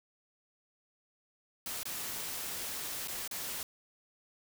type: noise with dropouts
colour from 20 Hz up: white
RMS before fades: -39 dBFS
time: 1.66-3.63 s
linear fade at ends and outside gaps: 2 ms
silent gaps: 1.832-1.854 / 3.075-3.082 / 3.277-3.311 s
effects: none